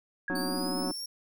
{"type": "tone with exponential decay", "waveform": "sine", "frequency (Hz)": 1649, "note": "G#6", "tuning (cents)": -13, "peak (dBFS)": -30, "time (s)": [0.28, 0.79], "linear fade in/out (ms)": 2, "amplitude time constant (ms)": 110}
{"type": "click train", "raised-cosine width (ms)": 1, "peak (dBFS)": -23, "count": 113, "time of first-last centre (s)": [0.3, 0.909], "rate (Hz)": 184}
{"type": "tone with vibrato", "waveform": "sine", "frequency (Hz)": 277.2, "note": "C#4", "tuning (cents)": 0, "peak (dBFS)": -32, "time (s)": [0.3, 0.92], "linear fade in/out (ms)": 5, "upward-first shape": "triangle", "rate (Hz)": 17, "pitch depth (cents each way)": 240}
{"type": "linear sweep", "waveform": "sawtooth", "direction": "up", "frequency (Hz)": [4560, 5588], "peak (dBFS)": -33, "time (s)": [0.35, 1.06], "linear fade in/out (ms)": 5}
{"effects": []}